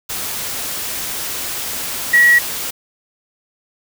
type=tone in noise; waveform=sine; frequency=1919 Hz; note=A#6; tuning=50 cents sharp; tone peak=-7 dBFS; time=2.13-2.39 s; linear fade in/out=10 ms; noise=white; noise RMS=-24 dBFS; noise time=0.09-2.71 s; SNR=+14 dB; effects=none